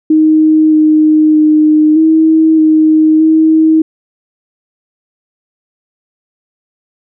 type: tone with pitch steps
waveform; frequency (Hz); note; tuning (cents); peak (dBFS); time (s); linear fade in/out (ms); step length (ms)
sine; 312.1 / 309 / 306.9 / 318.6 / 312.7 / 317.2; D#4 / D#4 / D#4 / D#4 / D#4 / D#4; +5 / -12 / -24 / +41 / +9 / +33; -4; 0.1-3.82; 5; 620
effects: none